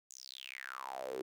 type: tone with high-pass filter sweep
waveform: sawtooth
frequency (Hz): 65.41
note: C2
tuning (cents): 0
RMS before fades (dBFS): -45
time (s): 0.1-1.22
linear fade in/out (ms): 5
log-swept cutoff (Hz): 7200 to 360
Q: 8.1
effects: none